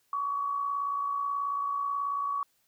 sine tone with amplitude modulation, 1129 Hz, C#6, 31 cents sharp, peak -26 dBFS, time 0.13-2.43 s, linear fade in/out 2 ms, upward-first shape sine, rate 58.4 Hz, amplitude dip 45%, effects white hiss -71 dBFS RMS until 2.67 s

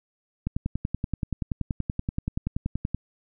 click train, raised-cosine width 5 ms, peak -14 dBFS, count 27, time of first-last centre 0.47-2.946 s, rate 10.5 Hz, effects none

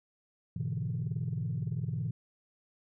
sine chord, E dominant seventh, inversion first, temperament equal, 103.83 / 123.47 / 146.83 / 164.81 Hz, G#2 / B2 / D3 / E3, 0 / 0 / 0 / 0 cents, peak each -37 / -34 / -37 / -36 dBFS, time 0.56-2.11 s, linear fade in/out 5 ms, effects tanh soft clip ceiling -25 dBFS

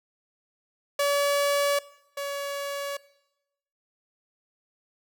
sawtooth tone pair in turn, 570 / 564.8 Hz, C#5 / C#5, +48 / +32 cents, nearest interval unison, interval 16 cents, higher first, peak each -18 / -26 dBFS, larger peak first, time 0.99-1.79 / 2.17-2.97 s, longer neither, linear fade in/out 5 ms, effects noise-tail reverb RT60 0.9 s tail -20 dB re dry

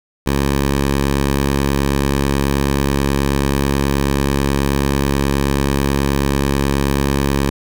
10% pulse tone, 69.3 Hz, C#2, in tune, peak -6 dBFS, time 0.26-7.5 s, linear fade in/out 10 ms, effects none

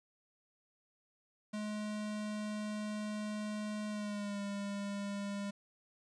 square tone with pitch glide, 211.3 to 201.2 Hz, G#3 to G3, +30 to +45 cents, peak -38 dBFS, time 1.53-5.51 s, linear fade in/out 10 ms, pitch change -85 cents, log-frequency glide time 3.89-4.41 s, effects resampled to 22050 Hz + 11-bit

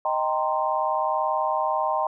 sine chord, C minor seventh, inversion first, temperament equal with one note detuned, 622.3 / 784 / 925.9 / 1046.5 Hz, Eb5 / G5 / Bb5 / C6, 0 / 0 / -12 / 0 cents, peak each -27 dBFS, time 0.05-2.07 s, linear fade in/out 2 ms, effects none

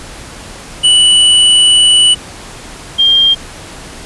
square / sine tone pair in turn, 2960 / 3199 Hz, F#7 / G7, 0 / +34 cents, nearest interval minor second, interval 134 cents, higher second, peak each -5 dBFS, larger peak neither, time 0.83-2.15 / 2.98-3.35 s, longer first, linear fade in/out 20 ms, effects pink hiss -30 dBFS RMS until 4.05 s + resampled to 24000 Hz

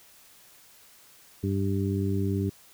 harmonic tone, 98 Hz, G2, in tune, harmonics 1 / 2 / 3 / 4, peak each -27 / -30 / -32 / -33 dBFS, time 1.43-2.5 s, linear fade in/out 10 ms, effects white hiss -55 dBFS RMS until 2.73 s

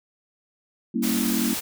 sine chord, G diminished seventh, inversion none, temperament equal, 196 / 233.1 / 277.2 / 329.6 Hz, G3 / Bb3 / Db4 / Fb4, 0 / 0 / 0 / 0 cents, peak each -29 / -24 / -29 / -30 dBFS, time 0.94-1.54 s, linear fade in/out 10 ms
white noise, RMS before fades -29 dBFS, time 1.02-1.61 s, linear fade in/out 20 ms
effects none

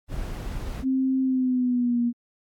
brown noise, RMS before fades -31 dBFS, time 0.08-0.85 s, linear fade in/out 50 ms
sine tone with pitch glide, 263.1 to 238.5 Hz, C4 to A#3, +10 to +40 cents, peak -20 dBFS, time 0.82-2.13 s, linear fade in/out 50 ms, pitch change -170 cents, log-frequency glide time 1.22-2 s
effects AAC 64 kbps

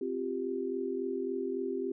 sine chord, C suspended fourth, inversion none, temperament just, 261.6 / 348.8 / 392.4 Hz, C4 / F4 / G4, 0 / -2 / +2 cents, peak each -37 / -37 / -34 dBFS, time 0.01-1.92 s, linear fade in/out 5 ms, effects none

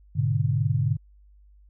sine chord, G# diminished, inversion none, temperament equal, 103.83 / 123.47 / 146.83 Hz, G#2 / B2 / D3, 0 / 0 / 0 cents, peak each -25 dBFS, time 0.15-0.97 s, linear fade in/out 20 ms, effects added 50 Hz sine -51 dBFS peak until 1.69 s

